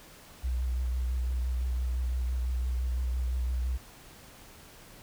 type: tone with vibrato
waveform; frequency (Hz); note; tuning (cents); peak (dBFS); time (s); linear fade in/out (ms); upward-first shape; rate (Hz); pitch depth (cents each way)
sine; 62.3; B1; +16; -27; 0.43-3.78; 20; triangle; 5.9; 38
effects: pink hiss -52 dBFS RMS until 5.02 s